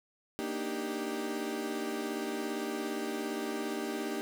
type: chord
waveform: 35% pulse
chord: Eb major seventh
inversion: second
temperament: equal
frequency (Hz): 233.1 / 293.7 / 311.1 / 392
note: Bb3 / D4 / Eb4 / G4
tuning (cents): 0 / 0 / 0 / 0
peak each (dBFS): -38 / -38 / -39 / -36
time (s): 0.39-4.21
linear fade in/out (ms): 0
effects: 11-bit